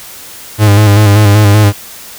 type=tone with vibrato; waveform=45% pulse; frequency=103.83 Hz; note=G#2; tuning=in tune; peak=-3 dBFS; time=0.58-1.73 s; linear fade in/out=50 ms; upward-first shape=square; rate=5.2 Hz; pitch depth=39 cents each way; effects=white hiss -30 dBFS RMS until 2.18 s